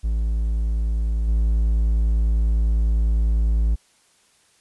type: tone with level steps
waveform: triangle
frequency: 55 Hz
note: A1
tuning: in tune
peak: -17 / -14 dBFS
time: 0.03-3.76 s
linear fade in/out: 20 ms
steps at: 1.27 s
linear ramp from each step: 20 ms
effects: white hiss -59 dBFS RMS until 4.6 s + resampled to 24000 Hz